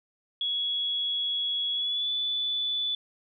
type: tone with pitch glide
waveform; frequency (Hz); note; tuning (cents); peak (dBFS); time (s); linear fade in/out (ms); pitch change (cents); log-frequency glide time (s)
sine; 3352 to 3476; G#7 to A7; +15 to -22; -26; 0.41-2.95; 2; +63; 1.73-2.11
effects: none